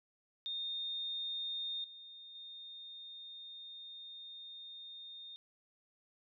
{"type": "tone with level steps", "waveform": "sine", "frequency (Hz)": 3660, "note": "A#7", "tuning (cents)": -32, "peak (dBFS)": [-37, -50, -47], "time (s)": [0.46, 5.36], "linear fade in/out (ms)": 0, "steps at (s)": [1.84, 2.35], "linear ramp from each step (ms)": 2, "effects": []}